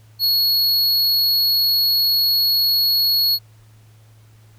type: tone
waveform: square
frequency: 4343 Hz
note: C#8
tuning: 36 cents flat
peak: -15 dBFS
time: 0.19-3.39 s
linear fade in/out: 50 ms
effects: added 109 Hz sine -46 dBFS peak until 4.58 s + pink hiss -57 dBFS RMS until 4.58 s